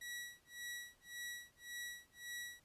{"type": "tone with tremolo", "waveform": "sawtooth", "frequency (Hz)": 1931, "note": "B6", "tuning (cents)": -39, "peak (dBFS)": -40, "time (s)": [0.01, 2.6], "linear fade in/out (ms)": 5, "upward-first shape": "sine", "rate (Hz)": 1.8, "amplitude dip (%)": 100, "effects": ["pink hiss -73 dBFS RMS until 2.64 s", "resampled to 32000 Hz"]}